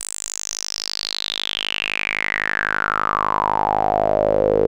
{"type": "tone with band-pass filter sweep", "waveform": "sawtooth", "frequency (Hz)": 51.91, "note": "G#1", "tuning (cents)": 0, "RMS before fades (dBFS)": -21, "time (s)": [0, 4.67], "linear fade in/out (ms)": 10, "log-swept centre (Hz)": [8600, 450], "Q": 7.6, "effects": []}